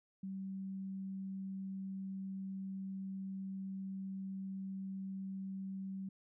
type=tone; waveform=sine; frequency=192.3 Hz; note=G3; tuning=33 cents flat; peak=-40 dBFS; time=0.23-6.09 s; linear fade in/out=5 ms; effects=none